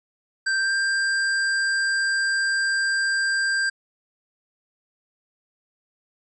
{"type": "tone with pitch glide", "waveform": "square", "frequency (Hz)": [1568, 1586.2], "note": ["G6", "G6"], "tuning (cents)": [0, 20], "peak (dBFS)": -21, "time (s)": [0.46, 3.7], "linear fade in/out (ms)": 10, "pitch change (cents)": 20, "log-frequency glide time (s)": [0.56, 0.74], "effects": ["resampled to 22050 Hz"]}